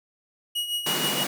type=tone with tremolo; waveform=45% pulse; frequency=2900 Hz; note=F#7; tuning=35 cents flat; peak=-23 dBFS; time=0.55-1.24 s; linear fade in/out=10 ms; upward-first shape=triangle; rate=6.3 Hz; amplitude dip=70%
type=high-pass noise; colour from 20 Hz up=pink; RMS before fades=-28 dBFS; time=0.86-1.27 s; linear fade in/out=5 ms; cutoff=140 Hz; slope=96 dB/octave
effects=none